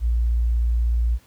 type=tone; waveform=sine; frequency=58.27 Hz; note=A#1; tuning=in tune; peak=-17 dBFS; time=0-1.19 s; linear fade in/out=50 ms; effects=pink hiss -56 dBFS RMS until 1.26 s